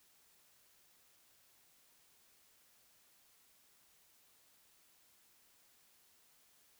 silence, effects white hiss -69 dBFS RMS until 6.79 s

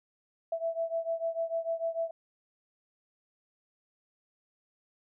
sine beating tone pair, 659.3 / 666 Hz, E5 / E5, 0 / +18 cents, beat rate 6.7 Hz, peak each -32 / -34 dBFS, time 0.52-2.11 s, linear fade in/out 5 ms, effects none

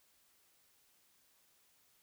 silence, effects white hiss -71 dBFS RMS until 2.02 s

